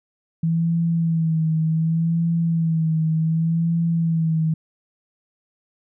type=tone with vibrato; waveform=sine; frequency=163.2 Hz; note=E3; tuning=17 cents flat; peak=-17 dBFS; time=0.43-4.54 s; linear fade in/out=5 ms; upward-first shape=sine; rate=0.67 Hz; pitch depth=45 cents each way; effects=none